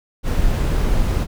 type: noise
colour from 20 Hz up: brown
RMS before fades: -17 dBFS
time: 0.23-1.27 s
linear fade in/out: 50 ms
effects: none